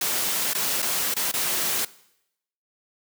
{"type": "noise with dropouts", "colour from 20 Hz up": "white", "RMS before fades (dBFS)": -25, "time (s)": [0.01, 1.85], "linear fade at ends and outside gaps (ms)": 5, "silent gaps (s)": [[0.535, 0.548], [0.821, 0.825], [1.141, 1.164], [1.316, 1.337]], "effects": ["noise-tail reverb RT60 0.8 s tail -20 dB re dry", "high-pass 150 Hz 12 dB/octave"]}